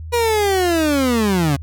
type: linear sweep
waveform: 30% pulse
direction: down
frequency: 485.2 to 132.8 Hz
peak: -12 dBFS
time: 0.12-1.57 s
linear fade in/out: 20 ms
effects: added 80 Hz sine -28 dBFS peak until 1.62 s